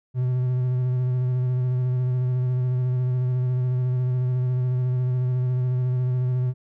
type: tone with vibrato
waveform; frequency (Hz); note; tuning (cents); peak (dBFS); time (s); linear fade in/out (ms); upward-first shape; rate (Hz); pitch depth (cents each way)
triangle; 126.2; B2; +38; -18; 0.14-6.54; 50; square; 14; 17
effects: none